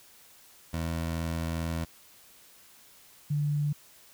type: tone pair in turn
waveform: 20% pulse / sine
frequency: 82.41 / 146.84 Hz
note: E2 / D3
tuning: 0 / 0 cents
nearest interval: minor seventh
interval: 1000 cents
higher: second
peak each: -25 dBFS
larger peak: neither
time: 0.73-1.85 / 3.3-3.73 s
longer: first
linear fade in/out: 10 ms
effects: white hiss -56 dBFS RMS until 4.13 s